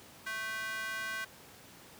square tone with high-pass filter, 220 Hz, A3, in tune, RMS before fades -38 dBFS, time 0.26-1.25 s, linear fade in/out 10 ms, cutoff 1500 Hz, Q 3.3, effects pink hiss -54 dBFS RMS until 1.99 s + high-pass 100 Hz 12 dB/octave

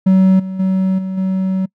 triangle tone with level steps, 189 Hz, F#3, 37 cents sharp, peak -5 / -19 / -10 / -17 / -12 dBFS, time 0.06-1.66 s, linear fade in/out 10 ms, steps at 0.39 / 0.59 / 0.98 / 1.17 s, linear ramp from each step 10 ms, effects noise-tail reverb RT60 0.1 s tail -25 dB re dry

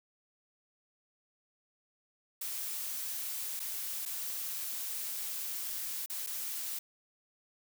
blue noise with dropouts, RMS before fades -38 dBFS, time 2.41-6.79 s, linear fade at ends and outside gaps 5 ms, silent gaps 3.595-3.6 / 4.054-4.059 / 6.061-6.098 / 6.265-6.27 s, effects none

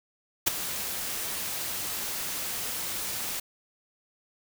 white noise with ADSR envelope, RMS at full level -20 dBFS, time 0.46-3.4 s, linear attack 16 ms, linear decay 13 ms, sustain -13 dB, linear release 6 ms, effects none

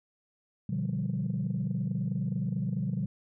sine chord, G dominant seventh, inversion first, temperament just, 122.5 / 147 / 176.4 / 196 Hz, B2 / D3 / F3 / G3, -14 / +2 / +18 / 0 cents, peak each -33 dBFS, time 0.69-3.06 s, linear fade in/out 5 ms, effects tanh soft clip ceiling -22 dBFS

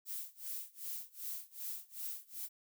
violet noise with tremolo, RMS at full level -41 dBFS, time 0.05-2.49 s, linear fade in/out 50 ms, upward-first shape sine, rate 2.6 Hz, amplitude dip 95%, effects none

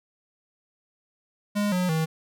square tone with pitch steps, 205.9 / 181.33 / 159.69 Hz, G#3 / F#3 / D#3, -15 / -35 / +45 cents, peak -23 dBFS, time 1.55-2.06 s, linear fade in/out 20 ms, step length 170 ms, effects none

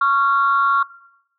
sine tone pair together, 1108.7 / 1382.3 Hz, C#6 / F6, 0 / -18 cents, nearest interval major third, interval 382 cents, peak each -15 dBFS, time 0.01-0.83 s, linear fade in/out 5 ms, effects noise-tail reverb RT60 0.8 s tail -21 dB re dry + tanh soft clip ceiling -7 dBFS

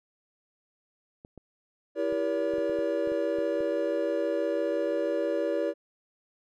clicks, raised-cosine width 2 ms, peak -32 dBFS, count 11, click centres 1.249 / 1.377 / 2.125 / 2.537 / 2.583 / 2.696 / 2.789 / 3.074 / 3.119 / 3.386 / 3.606 s
triangle chord, E diminished seventh, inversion none, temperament just, 329.6 / 395.6 / 474.7 / 569.6 Hz, E4 / G4 / Bb4 / Db5, 0 / +16 / +31 / +47 cents, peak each -30 / -32 / -30 / -27 dBFS, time 1.95-5.74 s, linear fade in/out 50 ms
effects none

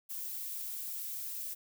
violet noise, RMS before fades -40 dBFS, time 0.09-1.55 s, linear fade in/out 20 ms, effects none

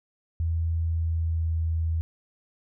sine tone with pitch glide, 82.41 to 81.46 Hz, E2 to E2, 0 to -20 cents, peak -23 dBFS, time 0.4-2.01 s, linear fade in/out 0 ms, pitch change -20 cents, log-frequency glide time 0.78-1.57 s, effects none

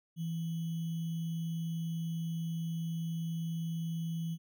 sine tone with sample-and-hold, 164.81 Hz, E3, in tune, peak -33 dBFS, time 0.16-4.38 s, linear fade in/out 50 ms, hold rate 3150 Hz, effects none

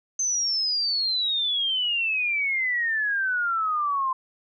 sine exponential sweep, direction down, 6272 to 1033 Hz, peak -22 dBFS, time 0.19-4.13 s, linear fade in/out 5 ms, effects none

